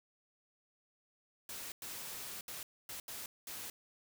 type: noise bursts at uneven times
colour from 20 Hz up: white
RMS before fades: -45 dBFS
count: 6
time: 1.49-1.72 / 1.82-2.41 / 2.48-2.63 / 2.89-3 / 3.08-3.26 / 3.47-3.7 s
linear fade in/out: 2 ms
effects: none